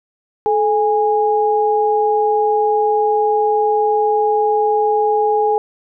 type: tone pair together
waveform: sine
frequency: 431.9 / 823.4 Hz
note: A4 / G#5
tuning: -32 / -15 cents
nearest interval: major seventh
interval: 1117 cents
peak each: -15 dBFS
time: 0.46-5.58 s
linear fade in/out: 0 ms
effects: none